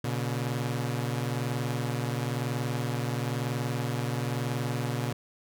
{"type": "tone pair together", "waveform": "sawtooth", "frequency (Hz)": [120.3, 141.3], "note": ["B2", "C#3"], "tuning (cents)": [-45, 34], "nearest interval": "minor third", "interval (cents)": 279, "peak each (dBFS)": [-26, -29], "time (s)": [0.04, 5.13], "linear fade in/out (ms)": 5, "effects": []}